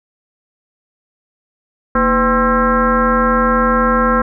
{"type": "tone with frequency modulation", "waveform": "sine", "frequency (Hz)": 784, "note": "G5", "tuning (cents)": 0, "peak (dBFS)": -10, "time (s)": [1.95, 4.22], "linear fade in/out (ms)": 5, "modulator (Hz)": 276, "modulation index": 2.7, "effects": []}